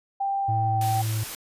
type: tone with pitch glide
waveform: sine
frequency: 789 to 774.6 Hz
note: G5 to G5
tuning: +11 to -21 cents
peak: -23 dBFS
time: 0.2-1.02 s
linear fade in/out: 10 ms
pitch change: -32 cents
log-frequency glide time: 0.51-0.83 s
type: tone with vibrato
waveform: triangle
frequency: 110 Hz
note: A2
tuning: in tune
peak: -22 dBFS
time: 0.48-1.24 s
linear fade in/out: 10 ms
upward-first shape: triangle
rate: 2.3 Hz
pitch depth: 9 cents each way
type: noise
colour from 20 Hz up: white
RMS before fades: -35 dBFS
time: 0.81-1.35 s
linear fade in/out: 2 ms
effects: resampled to 32000 Hz